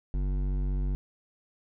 sine tone with hard clipping, 47.7 Hz, G1, 47 cents flat, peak -28 dBFS, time 0.14-0.95 s, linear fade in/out 0 ms, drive 12 dB, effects none

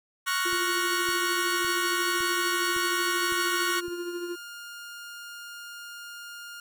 sawtooth chord, Gb major seventh, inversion second, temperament equal, 1108.7 / 1396.9 / 1480 / 1864.7 Hz, Db6 / F6 / Gb6 / Bb6, 0 / 0 / 0 / 0 cents, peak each -26 / -30 / -26 / -30 dBFS, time 0.26-3.81 s, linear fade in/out 20 ms
triangle tone with tremolo, 349.2 Hz, F4, in tune, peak -27 dBFS, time 0.45-4.36 s, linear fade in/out 10 ms, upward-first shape triangle, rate 13 Hz, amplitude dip 60%
click train, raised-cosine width 5 ms, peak -35 dBFS, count 7, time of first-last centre 0.53-3.882 s, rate 1.79 Hz
sawtooth tone, 1412 Hz, F6, 19 cents sharp, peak -36 dBFS, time 3.39-6.6 s, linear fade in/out 2 ms
effects none

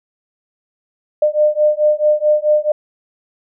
sine beating tone pair, 601 / 605.6 Hz, D5 / D#5, +40 / -47 cents, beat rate 4.6 Hz, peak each -14 dBFS, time 1.22-2.72 s, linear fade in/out 5 ms, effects none

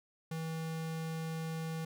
square tone, 161.6 Hz, E3, 34 cents flat, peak -37 dBFS, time 0.31-1.85 s, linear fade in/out 5 ms, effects none

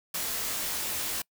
white noise with comb filter, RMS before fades -32 dBFS, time 0.14-1.22 s, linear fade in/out 5 ms, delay 20 ms, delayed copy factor -1, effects noise-tail reverb RT60 0.1 s tail -25 dB re dry

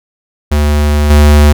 square tone with level steps, 74 Hz, D2, 14 cents sharp, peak -8 / -3 dBFS, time 0.51-1.53 s, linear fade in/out 10 ms, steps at 1.1 s, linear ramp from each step 5 ms, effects none

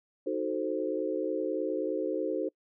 sine chord, D# diminished seventh, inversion none, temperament equal, 311.1 / 370 / 440 / 523.3 Hz, D#4 / F#4 / A4 / C5, 0 / 0 / 0 / 0 cents, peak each -34 dBFS, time 0.26-2.49 s, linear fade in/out 10 ms, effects noise-tail reverb RT60 0.1 s tail -26 dB re dry

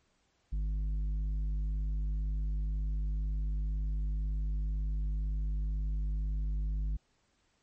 sine tone with tanh clipping, 51 Hz, G#1, 31 cents flat, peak -31 dBFS, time 0.52-6.97 s, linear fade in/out 10 ms, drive 7 dB, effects pink hiss -73 dBFS RMS until 7.62 s + MP3 32 kbps

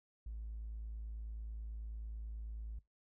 triangle tone, 54.6 Hz, A1, 13 cents flat, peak -38 dBFS, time 0.26-2.79 s, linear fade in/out 5 ms, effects noise-tail reverb RT60 0.2 s tail -23 dB re dry + tanh soft clip ceiling -39 dBFS

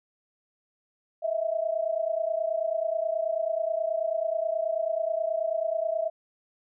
sine tone pair together, 636.7 / 666 Hz, D#5 / E5, +40 / +18 cents, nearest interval minor second, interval 78 cents, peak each -28 dBFS, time 1.22-6.1 s, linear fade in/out 20 ms, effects none

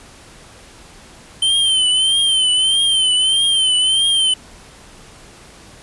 square tone with vibrato, 3100 Hz, G7, 20 cents flat, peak -13 dBFS, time 1.42-4.34 s, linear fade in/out 5 ms, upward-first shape triangle, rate 1.6 Hz, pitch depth 79 cents each way, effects pink hiss -42 dBFS RMS until 5.82 s + resampled to 24000 Hz

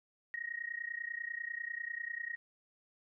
sine tone with amplitude modulation, 1879 Hz, A#6, 13 cents sharp, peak -34 dBFS, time 0.34-2.36 s, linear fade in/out 0 ms, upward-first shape sine, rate 30.1 Hz, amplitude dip 90%, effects none

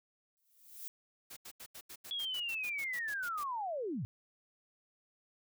violet noise with exponential growth, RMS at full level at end -42 dBFS, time 0.37-0.88 s, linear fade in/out 0 ms, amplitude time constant 110 ms
white noise bursts, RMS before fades -49 dBFS, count 15, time 1.3-3.439 s, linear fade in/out 10 ms, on 67 ms, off 81 ms
sine linear sweep, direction down, 3393 to 92.3 Hz, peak -35 dBFS, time 2.11-4.05 s, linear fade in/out 0 ms
effects none

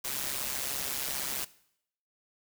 white noise with amplitude modulation, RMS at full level -31 dBFS, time 0.04-1.45 s, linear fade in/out 10 ms, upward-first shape sine, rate 135 Hz, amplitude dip 70%, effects noise-tail reverb RT60 0.7 s tail -19 dB re dry

